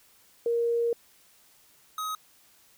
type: tone pair in turn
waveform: sine / square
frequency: 468.7 / 1265.1 Hz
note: A#4 / D#6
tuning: +9 / +28 cents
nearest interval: octave + perfect fourth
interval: 1719 cents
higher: second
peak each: -23 / -31 dBFS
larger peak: first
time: 0.46-0.93 / 1.98-2.15 s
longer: first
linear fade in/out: 2 ms
effects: white hiss -60 dBFS RMS until 2.77 s